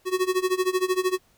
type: tone with tremolo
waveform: square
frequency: 370 Hz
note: F#4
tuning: in tune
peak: -19 dBFS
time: 0.05-1.19 s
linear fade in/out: 50 ms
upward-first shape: sine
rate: 13 Hz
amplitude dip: 90%
effects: pink hiss -62 dBFS RMS until 1.37 s